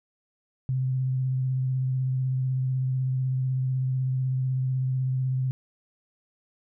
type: tone with vibrato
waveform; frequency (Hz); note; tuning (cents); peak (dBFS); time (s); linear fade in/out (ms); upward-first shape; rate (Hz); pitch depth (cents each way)
sine; 130; C3; -11; -23; 0.69-5.51; 0; sine; 16; 19
effects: none

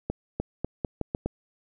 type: accelerating click train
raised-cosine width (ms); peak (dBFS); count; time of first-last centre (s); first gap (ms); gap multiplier
2; -14; 7; 0.1-1.26; 300; 0.82
effects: none

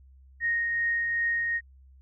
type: tone with tremolo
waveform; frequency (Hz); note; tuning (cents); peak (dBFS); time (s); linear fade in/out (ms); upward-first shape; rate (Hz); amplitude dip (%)
sine; 1863; A#6; -2; -23; 0.4-1.61; 50; triangle; 2.6; 30
effects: added 66 Hz sine -51 dBFS peak until 2.01 s

